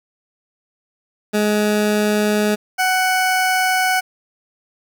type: tone pair in turn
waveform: 20% pulse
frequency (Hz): 210 / 745.1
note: G#3 / F#5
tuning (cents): +19 / +12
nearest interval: octave + minor seventh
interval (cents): 2193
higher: second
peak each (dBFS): -10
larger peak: neither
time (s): 1.33-2.56 / 2.78-4.01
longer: neither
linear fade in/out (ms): 20
effects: 8-bit